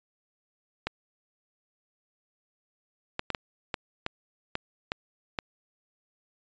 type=clicks; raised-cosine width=0.3 ms; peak=-13 dBFS; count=9; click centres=0.87 / 3.194 / 3.303 / 3.348 / 3.742 / 4.064 / 4.554 / 4.919 / 5.388 s; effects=resampled to 16000 Hz